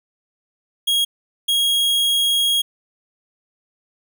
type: tone bursts at uneven times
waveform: 45% pulse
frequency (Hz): 3286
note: G#7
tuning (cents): -19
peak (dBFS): -15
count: 2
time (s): 0.87-1.05 / 1.48-2.62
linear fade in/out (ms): 10
effects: none